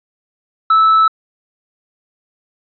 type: tone with tanh clipping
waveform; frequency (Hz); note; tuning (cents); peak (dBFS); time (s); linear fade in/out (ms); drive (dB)
triangle; 1310; E6; -11; -8; 0.7-1.08; 5; 7
effects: resampled to 11025 Hz